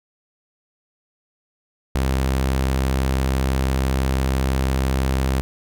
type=tone; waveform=sawtooth; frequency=66 Hz; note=C2; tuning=16 cents sharp; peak=-14 dBFS; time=1.95-5.41 s; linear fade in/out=0 ms; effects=none